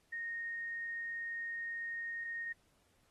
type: tone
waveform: sine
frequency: 1855 Hz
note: A#6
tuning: 9 cents flat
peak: -38 dBFS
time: 0.12-2.53 s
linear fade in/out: 10 ms
effects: pink hiss -73 dBFS RMS until 3.1 s + AAC 32 kbps